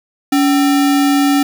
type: tone with sample-and-hold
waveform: sine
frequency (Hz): 282.5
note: C#4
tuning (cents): +33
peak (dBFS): -9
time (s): 0.32-1.43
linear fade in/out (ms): 5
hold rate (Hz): 1050
effects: none